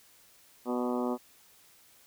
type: harmonic tone with a mistuned harmonic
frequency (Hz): 123.47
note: B2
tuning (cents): 0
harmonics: 2 / 3 / 4 / 5 / 6 / 7 / 8 / 9 / 10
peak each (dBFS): -31 / -35 / -37 / -39 / -41 / -42 / -43 / -44 / -45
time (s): 0.65-1.18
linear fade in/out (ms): 50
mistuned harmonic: 5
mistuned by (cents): -20
effects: white hiss -60 dBFS RMS until 2.06 s